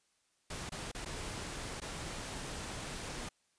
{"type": "noise with dropouts", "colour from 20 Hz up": "pink", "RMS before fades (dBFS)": -42, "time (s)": [0.5, 3.29], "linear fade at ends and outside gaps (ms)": 5, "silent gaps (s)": [[0.694, 0.719], [0.916, 0.947], [1.049, 1.058], [1.802, 1.816]], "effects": ["white hiss -75 dBFS RMS until 3.58 s", "resampled to 22050 Hz"]}